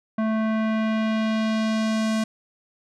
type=tone with low-pass filter sweep; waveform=square; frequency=219.7 Hz; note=A3; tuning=2 cents flat; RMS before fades=-23 dBFS; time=0.18-2.24 s; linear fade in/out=5 ms; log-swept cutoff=1400 to 8300 Hz; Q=1; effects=none

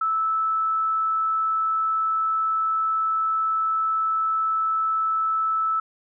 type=tone; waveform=sine; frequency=1311 Hz; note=E6; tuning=10 cents flat; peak=-20 dBFS; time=0.01-5.8 s; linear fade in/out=5 ms; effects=none

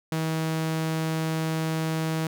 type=tone; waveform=sawtooth; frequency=160 Hz; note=D#3; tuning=49 cents sharp; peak=-21 dBFS; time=0.12-2.27 s; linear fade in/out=2 ms; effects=none

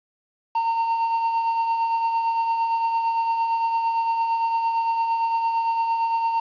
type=tone with tremolo; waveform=triangle; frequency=915 Hz; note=A#5; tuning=32 cents flat; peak=-16 dBFS; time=0.55-6.4 s; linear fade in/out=5 ms; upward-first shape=triangle; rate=8.8 Hz; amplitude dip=45%; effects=resampled to 11025 Hz + 8-bit

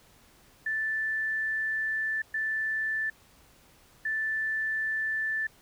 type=tone bursts at uneven times; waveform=sine; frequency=1760 Hz; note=A6; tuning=in tune; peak=-27 dBFS; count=3; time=0.66-2.22 / 2.34-3.1 / 4.05-5.47 s; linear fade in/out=5 ms; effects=pink hiss -59 dBFS RMS until 5.61 s

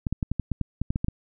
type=clicks; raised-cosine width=5 ms; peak=-13 dBFS; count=12; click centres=0.068 / 0.126 / 0.228 / 0.316 / 0.397 / 0.517 / 0.613 / 0.816 / 0.905 / 0.959 / 1.045 / 1.084 s; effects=none

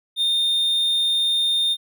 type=tone; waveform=triangle; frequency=3641 Hz; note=A#7; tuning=41 cents flat; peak=-16 dBFS; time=0.16-1.77 s; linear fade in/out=50 ms; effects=none

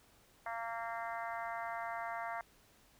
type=harmonic tone; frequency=230 Hz; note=A#3; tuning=23 cents flat; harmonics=3 / 4 / 5 / 6 / 7 / 8 / 9; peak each=-42 / -44 / -46 / -48 / -49 / -50 / -51 dBFS; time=0.46-2.41 s; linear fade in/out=2 ms; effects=pink hiss -66 dBFS RMS until 2.99 s

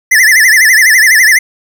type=tone with vibrato; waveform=square; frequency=1887 Hz; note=A#6; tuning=21 cents sharp; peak=-4 dBFS; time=0.11-1.39 s; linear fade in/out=10 ms; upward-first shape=sine; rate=12 Hz; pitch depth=170 cents each way; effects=none

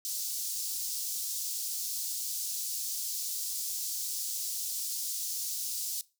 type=high-pass noise; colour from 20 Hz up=pink; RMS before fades=-35 dBFS; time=0.05-6.01 s; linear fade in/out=0 ms; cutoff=5000 Hz; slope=24 dB/octave; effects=noise-tail reverb RT60 0.3 s tail -21 dB re dry

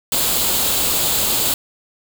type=noise with comb filter; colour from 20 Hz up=white; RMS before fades=-18 dBFS; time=0.12-1.54 s; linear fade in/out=2 ms; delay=0.26 ms; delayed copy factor=+0.5; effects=none

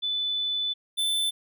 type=tone pair in turn; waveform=sine / square; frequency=3496 / 3526 Hz; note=A7 / A7; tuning=-12 / +3 cents; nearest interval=unison; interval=15 cents; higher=second; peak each=-25 / -24 dBFS; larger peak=second; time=0.02-0.74 / 0.97-1.31 s; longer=first; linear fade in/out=20 ms; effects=none

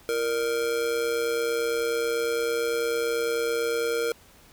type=tone with amplitude modulation; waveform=square; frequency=466.2 Hz; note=A#4; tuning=in tune; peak=-22 dBFS; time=0.09-4.12 s; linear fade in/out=0 ms; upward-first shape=sine; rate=129 Hz; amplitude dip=60%; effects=pink hiss -54 dBFS RMS until 4.52 s

